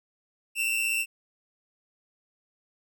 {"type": "tone pair together", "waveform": "45% pulse", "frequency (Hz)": [2637, 2753], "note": ["E7", "F7"], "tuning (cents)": [0, -25], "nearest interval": "minor second", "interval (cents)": 75, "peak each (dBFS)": -28, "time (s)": [0.55, 1.06], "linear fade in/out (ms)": 50, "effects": []}